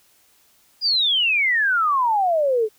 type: exponential sweep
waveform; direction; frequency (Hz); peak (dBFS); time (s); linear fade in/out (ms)
sine; down; 4978 to 415.8; -16; 0.81-2.69; 50
effects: white hiss -58 dBFS RMS until 2.78 s